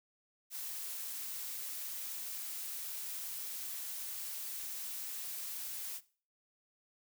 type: noise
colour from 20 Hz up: blue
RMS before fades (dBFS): -42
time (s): 0.5-6.01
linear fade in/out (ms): 50
effects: noise-tail reverb RT60 0.4 s tail -18 dB re dry